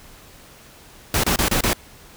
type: noise bursts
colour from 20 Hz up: pink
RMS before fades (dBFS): -19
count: 5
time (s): 1.14-1.732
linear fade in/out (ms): 2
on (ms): 96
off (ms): 28
effects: pink hiss -46 dBFS RMS until 2.16 s